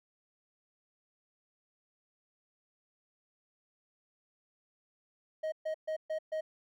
triangle tone bursts, 628 Hz, D#5, 16 cents sharp, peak -30 dBFS, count 5, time 5.43-6.41 s, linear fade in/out 10 ms, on 92 ms, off 130 ms, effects none

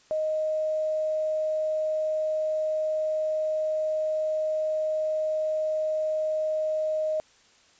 sine tone with quantisation, 622.3 Hz, D#5, in tune, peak -24 dBFS, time 0.11-7.2 s, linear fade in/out 0 ms, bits 8, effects white hiss -59 dBFS RMS until 7.79 s + resampled to 16000 Hz

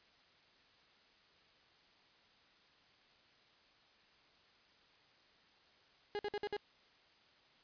35% pulse tone bursts, 412.9 Hz, G#4, 10 cents flat, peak -35 dBFS, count 5, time 6.15-6.566 s, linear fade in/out 0 ms, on 40 ms, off 54 ms, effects white hiss -67 dBFS RMS until 7.63 s + resampled to 11025 Hz

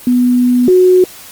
sine tone pair in turn, 247.1 / 366.9 Hz, B3 / F#4, +1 / -15 cents, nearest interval perfect fifth, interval 684 cents, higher second, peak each -7 / -4 dBFS, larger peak second, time 0.07-0.68 / 0.68-1.04 s, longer first, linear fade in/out 2 ms, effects white hiss -34 dBFS RMS until 1.31 s + Opus 24 kbps

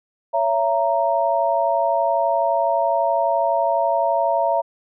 sine chord, A# diminished, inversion first, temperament just, 559.4 / 671.3 / 932.3 Hz, C#5 / E5 / A#5, +16 / +31 / 0 cents, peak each -23 / -19 / -21 dBFS, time 0.33-4.62 s, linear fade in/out 20 ms, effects none

